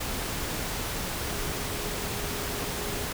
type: tone in noise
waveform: sine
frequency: 412.5 Hz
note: G#4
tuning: 12 cents flat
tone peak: -40 dBFS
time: 1.27-3.08 s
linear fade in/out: 10 ms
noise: pink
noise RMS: -32 dBFS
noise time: 0-3.13 s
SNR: -11 dB
effects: none